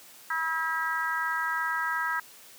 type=harmonic tone; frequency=322.8 Hz; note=E4; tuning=36 cents flat; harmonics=3 / 4 / 5 / 6; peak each=-33 / -32 / -30 / -35 dBFS; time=0.3-2.2 s; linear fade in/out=5 ms; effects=white hiss -51 dBFS RMS until 2.58 s + high-pass 150 Hz 12 dB/octave